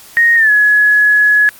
sine tone with pitch glide, 1864.7 to 1690.3 Hz, A#6 to G#6, 0 to +30 cents, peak -6 dBFS, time 0.17-1.49 s, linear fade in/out 0 ms, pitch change -170 cents, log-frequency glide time 0.36-0.51 s, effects white hiss -38 dBFS RMS until 1.59 s + Opus 48 kbps

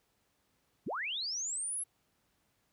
sine linear sweep, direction up, 93 to 11175 Hz, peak -34 dBFS, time 0.86-1.84 s, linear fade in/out 10 ms, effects pink hiss -75 dBFS RMS until 2.72 s + high-pass 60 Hz 12 dB/octave

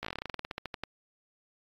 slowing click train, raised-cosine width 0.3 ms, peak -19 dBFS, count 19, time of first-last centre 0.03-0.836 s, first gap 16 ms, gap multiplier 1.11, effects AAC 32 kbps

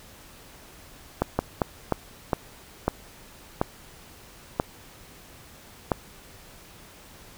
slowing click train, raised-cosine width 1 ms, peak -7 dBFS, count 9, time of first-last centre 1.22-5.918 s, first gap 170 ms, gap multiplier 1.34, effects pink hiss -49 dBFS RMS until 7.37 s

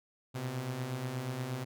sawtooth beating tone pair, 120.9 / 129.3 Hz, B2 / C3, -36 / -20 cents, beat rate 8.4 Hz, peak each -38 / -32 dBFS, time 0.34-1.65 s, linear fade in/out 20 ms, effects none

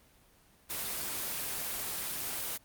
white noise, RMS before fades -36 dBFS, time 0.69-2.58 s, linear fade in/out 20 ms, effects pink hiss -63 dBFS RMS until 2.64 s + Opus 24 kbps

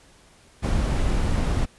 brown noise, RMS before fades -22 dBFS, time 0.62-1.66 s, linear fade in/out 20 ms, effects pink hiss -54 dBFS RMS until 1.78 s + resampled to 24000 Hz

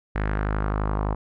sawtooth tone with low-pass filter sweep, 51.7 Hz, G#1, 7 cents flat, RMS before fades -25 dBFS, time 0.15-1.15 s, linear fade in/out 10 ms, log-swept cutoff 1800 to 1000 Hz, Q 2.6, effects none

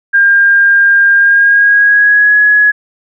sine tone with pitch glide, 1605 to 1682.9 Hz, G6 to G#6, +40 to +22 cents, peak -4 dBFS, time 0.13-2.72 s, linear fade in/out 20 ms, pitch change +82 cents, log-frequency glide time 1.15-2.38 s, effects none

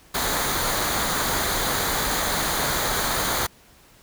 pink noise with comb filter, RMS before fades -24 dBFS, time 0.14-3.47 s, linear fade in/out 10 ms, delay 0.37 ms, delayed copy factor -0.55, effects pink hiss -53 dBFS RMS until 4.02 s

